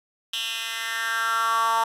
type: tone with high-pass filter sweep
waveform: 10% pulse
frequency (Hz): 227.1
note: A#3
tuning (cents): -45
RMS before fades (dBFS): -25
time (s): 0.33-1.84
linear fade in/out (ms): 5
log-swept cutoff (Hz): 3000 to 930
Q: 4.5
effects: resampled to 32000 Hz